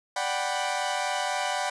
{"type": "chord", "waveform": "sawtooth", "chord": "G major seventh", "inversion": "second", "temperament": "equal", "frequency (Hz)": [587.3, 740, 784, 987.8], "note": ["D5", "F#5", "G5", "B5"], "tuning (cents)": [0, 0, 0, 0], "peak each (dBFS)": [-30, -27, -28, -29], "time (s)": [0.16, 1.7], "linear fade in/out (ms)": 5, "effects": ["resampled to 22050 Hz", "9-bit"]}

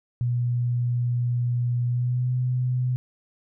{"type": "tone with pitch glide", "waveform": "sine", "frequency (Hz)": [121.5, 125.86], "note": ["B2", "B2"], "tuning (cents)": [-28, 33], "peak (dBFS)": -21, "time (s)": [0.21, 2.96], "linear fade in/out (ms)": 0, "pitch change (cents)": 61, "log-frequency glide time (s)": [1.86, 2.33], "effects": []}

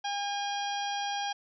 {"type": "harmonic tone with a mistuned harmonic", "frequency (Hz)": 809, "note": "G#5", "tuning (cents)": -46, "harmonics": [1, 2, 3, 4, 5, 6, 7], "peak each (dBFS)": [-32, -40, -44, -38, -51, -44, -44], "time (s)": [0.04, 1.33], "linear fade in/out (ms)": 10, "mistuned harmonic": 3, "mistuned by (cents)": 17, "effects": []}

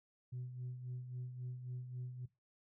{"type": "tone with tremolo", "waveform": "sine", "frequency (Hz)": 125.3, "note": "B2", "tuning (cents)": 25, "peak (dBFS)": -39, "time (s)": [0.32, 2.26], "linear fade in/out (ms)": 10, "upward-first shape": "sine", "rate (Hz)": 3.7, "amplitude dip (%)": 60, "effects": ["noise-tail reverb RT60 0.2 s tail -17 dB re dry", "tanh soft clip ceiling -38 dBFS"]}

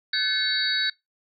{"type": "tone cluster", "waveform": "sine", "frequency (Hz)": [1526, 1726, 2184, 3835, 4499], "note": ["G6", "A6", "C#7", "A#7", "C#8"], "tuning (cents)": [-47, -34, -26, 48, 25], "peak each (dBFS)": [-29, -30, -35, -26, -26], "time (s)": [0.13, 0.9], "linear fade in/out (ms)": 5, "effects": ["noise-tail reverb RT60 0.2 s tail -24 dB re dry"]}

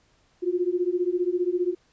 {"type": "beating tone pair", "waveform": "sine", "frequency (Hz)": [349.2, 364.2], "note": ["F4", "F#4"], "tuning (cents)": [0, -27], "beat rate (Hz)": 15, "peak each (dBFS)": -25, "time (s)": [0.42, 1.75], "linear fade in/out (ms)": 20, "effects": ["pink hiss -64 dBFS RMS until 1.92 s", "resampled to 16000 Hz"]}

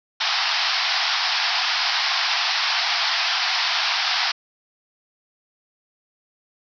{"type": "band-pass noise", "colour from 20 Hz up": "white", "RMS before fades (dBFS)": -22, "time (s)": [0.2, 4.32], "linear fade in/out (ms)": 10, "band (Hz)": [680, 5400], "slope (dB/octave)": 96, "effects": []}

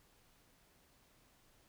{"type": "silence", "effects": ["pink hiss -69 dBFS RMS until 1.68 s"]}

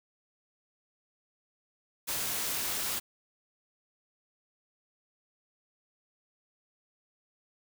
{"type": "noise", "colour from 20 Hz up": "white", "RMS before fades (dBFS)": -33, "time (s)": [2.07, 3], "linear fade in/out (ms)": 20, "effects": []}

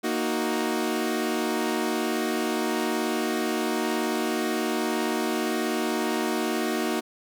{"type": "chord", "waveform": "sawtooth", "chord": "D# minor", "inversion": "second", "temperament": "equal", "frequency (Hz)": [233.1, 311.1, 370], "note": ["A#3", "D#4", "F#4"], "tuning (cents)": [0, 0, 0], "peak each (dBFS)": -25, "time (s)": [0.03, 7.01], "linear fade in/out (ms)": 20, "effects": []}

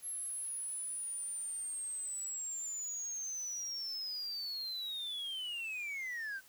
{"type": "linear sweep", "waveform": "sine", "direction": "down", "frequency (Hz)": [11175, 1518], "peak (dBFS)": -35, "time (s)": [0.02, 6.41], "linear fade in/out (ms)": 50, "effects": ["tanh soft clip ceiling -37 dBFS", "white hiss -61 dBFS RMS until 6.48 s"]}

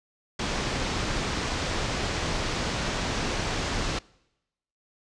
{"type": "low-pass noise", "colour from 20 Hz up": "pink", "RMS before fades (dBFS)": -29, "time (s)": [0.39, 3.99], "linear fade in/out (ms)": 5, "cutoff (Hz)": 6500, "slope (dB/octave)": 24, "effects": ["noise-tail reverb RT60 0.9 s tail -24 dB re dry", "resampled to 22050 Hz"]}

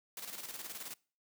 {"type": "noise with tremolo", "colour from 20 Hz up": "white", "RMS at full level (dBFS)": -43, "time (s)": [0.17, 0.94], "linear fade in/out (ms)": 2, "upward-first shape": "square", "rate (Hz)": 19, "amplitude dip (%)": 55, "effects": ["noise-tail reverb RT60 0.4 s tail -24 dB re dry", "high-pass 150 Hz 12 dB/octave"]}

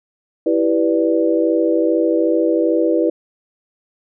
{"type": "chord", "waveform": "sine", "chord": "E minor seventh", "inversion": "none", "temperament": "equal", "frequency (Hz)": [329.6, 392, 493.9, 587.3], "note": ["E4", "G4", "B4", "D5"], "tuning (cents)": [0, 0, 0, 0], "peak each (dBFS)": [-16, -22, -18, -21], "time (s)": [0.46, 3.1], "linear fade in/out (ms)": 5, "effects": []}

